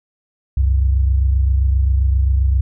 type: tone pair together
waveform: sine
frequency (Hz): 66.6 / 94.19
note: C2 / F#2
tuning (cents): +31 / +31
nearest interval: tritone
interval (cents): 600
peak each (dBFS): -12 / -21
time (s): 0.57-2.61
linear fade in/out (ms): 5
effects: none